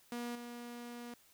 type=tone with level steps; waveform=sawtooth; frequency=239.6 Hz; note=A#3; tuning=48 cents sharp; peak=-35 / -41 dBFS; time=0.12-1.14 s; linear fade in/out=2 ms; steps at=0.35 s; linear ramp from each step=5 ms; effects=white hiss -66 dBFS RMS until 1.33 s